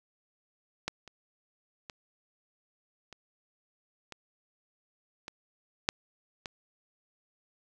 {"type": "clicks", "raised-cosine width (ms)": 0.2, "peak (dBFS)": [-14, -30, -24, -29, -25, -23, -7, -20], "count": 8, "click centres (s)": [0.88, 1.077, 1.898, 3.127, 4.123, 5.281, 5.889, 6.458], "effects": []}